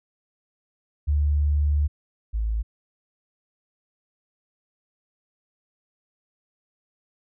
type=tone pair in turn; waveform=sine; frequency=73.42 / 54.58 Hz; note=D2 / A1; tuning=0 / -13 cents; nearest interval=perfect fourth; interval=513 cents; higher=first; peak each=-18 / -22 dBFS; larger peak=first; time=1.07-1.88 / 2.33-2.63 s; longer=first; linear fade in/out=20 ms; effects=none